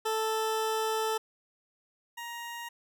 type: tone pair in turn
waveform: 20% pulse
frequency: 440 / 941.5 Hz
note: A4 / A#5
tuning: 0 / +17 cents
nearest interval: octave + minor second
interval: 1317 cents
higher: second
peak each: -23 / -33 dBFS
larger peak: first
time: 0.05-1.18 / 2.17-2.69 s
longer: first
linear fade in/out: 10 ms
effects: none